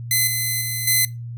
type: tone with level steps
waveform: 5% pulse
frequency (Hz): 2036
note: C7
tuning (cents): -48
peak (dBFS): -6 / -11 / -14 / -5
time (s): 0.11-1.05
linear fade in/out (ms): 2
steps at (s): 0.27 / 0.61 / 0.87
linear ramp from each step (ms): 5
effects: noise-tail reverb RT60 0.2 s tail -18 dB re dry + added 118 Hz sine -29 dBFS peak until 1.37 s